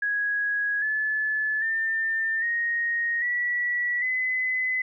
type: tone with pitch steps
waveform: sine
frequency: 1661.2 / 1727.7 / 1797 / 1868.9 / 1943.8 / 2022 Hz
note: G#6 / A6 / A6 / A#6 / B6 / B6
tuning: 0 / -32 / +36 / +4 / -28 / +40 cents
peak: -23 dBFS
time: 0.02-4.82 s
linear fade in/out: 5 ms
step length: 800 ms
effects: none